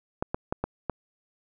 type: clicks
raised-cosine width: 1 ms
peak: -13 dBFS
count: 5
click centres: 0.225 / 0.345 / 0.525 / 0.64 / 0.897 s
effects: none